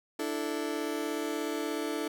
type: chord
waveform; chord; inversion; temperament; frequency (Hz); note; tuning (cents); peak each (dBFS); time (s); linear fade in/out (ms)
35% pulse; D suspended second; none; just; 293.7 / 330.4 / 440.5; D4 / E4 / A4; 0 / +4 / +2; -34; 0.19-2.08; 5
effects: none